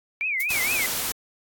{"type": "tone with vibrato", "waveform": "sine", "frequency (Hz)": 2292, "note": "D7", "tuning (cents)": -43, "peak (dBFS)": -23, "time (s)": [0.21, 0.86], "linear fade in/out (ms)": 0, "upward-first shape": "triangle", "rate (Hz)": 4.3, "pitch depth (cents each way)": 230}
{"type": "noise with exponential decay", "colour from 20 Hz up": "violet", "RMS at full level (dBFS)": -24, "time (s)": [0.4, 0.51], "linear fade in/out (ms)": 5, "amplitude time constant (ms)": 22}
{"type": "noise", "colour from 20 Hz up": "white", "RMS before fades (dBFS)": -27, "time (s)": [0.5, 1.12], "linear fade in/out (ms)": 5}
{"effects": ["AAC 64 kbps"]}